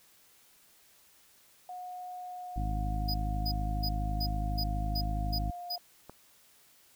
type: tone with pitch glide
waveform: sine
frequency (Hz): 726 to 706.1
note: F#5 to F5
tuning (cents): -33 to +19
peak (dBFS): -39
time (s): 1.69-5.78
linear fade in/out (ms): 2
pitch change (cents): -48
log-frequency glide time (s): 2.15-4.92
type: harmonic tone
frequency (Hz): 52.1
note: G#1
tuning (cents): +6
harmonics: 1 / 2 / 3 / 4 / 5 / 6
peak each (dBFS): -31 / -37 / -41 / -43 / -45 / -47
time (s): 2.56-5.51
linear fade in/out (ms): 5
type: tone bursts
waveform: square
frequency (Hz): 4962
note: D#8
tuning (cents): -6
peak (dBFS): -33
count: 8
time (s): 3.08-5.762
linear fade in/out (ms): 10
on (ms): 64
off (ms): 310
type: click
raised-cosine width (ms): 1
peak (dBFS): -31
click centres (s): 6.096
effects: white hiss -62 dBFS RMS until 6.95 s